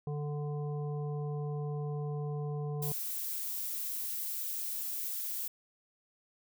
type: harmonic tone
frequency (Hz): 147.3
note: D3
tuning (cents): +6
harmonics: 1 / 3 / 5 / 7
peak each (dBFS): -34 / -41 / -48 / -53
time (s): 0.07-2.92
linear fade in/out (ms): 2
type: noise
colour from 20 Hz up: violet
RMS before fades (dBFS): -37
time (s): 2.82-5.48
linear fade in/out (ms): 5
effects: none